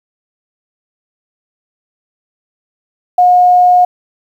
sine tone, 720 Hz, F#5, 47 cents flat, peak -4 dBFS, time 3.18-3.85 s, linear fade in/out 5 ms, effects 7-bit

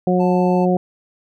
harmonic tone, 181.4 Hz, F#3, 34 cents flat, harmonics 1 / 2 / 3 / 4, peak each -16 / -19 / -21 / -22 dBFS, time 0.07-0.77 s, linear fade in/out 2 ms
triangle tone, 880 Hz, A5, in tune, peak -23 dBFS, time 0.19-0.66 s, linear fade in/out 20 ms
effects none

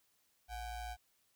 square ring-modulated tone, 392 Hz, G4, in tune, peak -39 dBFS, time 0.48-0.97 s, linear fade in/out 50 ms, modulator 335 Hz, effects white hiss -75 dBFS RMS until 1.35 s

